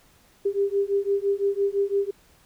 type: beating tone pair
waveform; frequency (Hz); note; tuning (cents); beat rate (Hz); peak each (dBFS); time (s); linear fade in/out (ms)
sine; 395.9 / 401.8; G4 / G4; +17 / +43; 5.9; -24 / -24; 0.45-2.11; 10
effects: pink hiss -58 dBFS RMS until 2.45 s